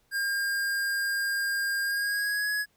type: tone with pitch glide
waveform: square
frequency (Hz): 1609 to 1679.3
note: G6 to G#6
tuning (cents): +45 to +19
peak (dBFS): -27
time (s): 0.11-2.66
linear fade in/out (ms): 50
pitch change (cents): +74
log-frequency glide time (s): 1.83-2.5
effects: pink hiss -69 dBFS RMS until 2.76 s